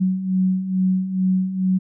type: beating tone pair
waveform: sine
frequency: 185 / 187.3 Hz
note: F#3 / F#3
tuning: 0 / +21 cents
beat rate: 2.3 Hz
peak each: -24 / -18 dBFS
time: 0-1.79 s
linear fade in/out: 20 ms
effects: none